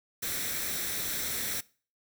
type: noise with comb filter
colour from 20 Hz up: white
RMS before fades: -33 dBFS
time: 0.22-1.61 s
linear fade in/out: 10 ms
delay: 0.52 ms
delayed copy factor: +0.55
effects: noise-tail reverb RT60 0.4 s tail -22 dB re dry